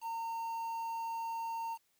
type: tone with quantisation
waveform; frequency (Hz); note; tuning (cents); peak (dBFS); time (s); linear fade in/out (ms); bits
triangle; 914; A#5; -34; -34; 0.01-1.78; 50; 9
effects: white hiss -75 dBFS RMS until 1.99 s